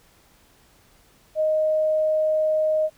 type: tone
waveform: sine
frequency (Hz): 622.3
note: D#5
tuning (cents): 0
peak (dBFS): -18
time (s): 1.35-2.9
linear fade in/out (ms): 50
effects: pink hiss -57 dBFS RMS until 2.97 s